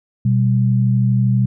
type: tone pair together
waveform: sine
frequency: 123.47 / 196 Hz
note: B2 / G3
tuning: 0 / 0 cents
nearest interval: minor sixth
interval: 800 cents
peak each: -13 / -18 dBFS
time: 0.25-1.46 s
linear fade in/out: 5 ms
effects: none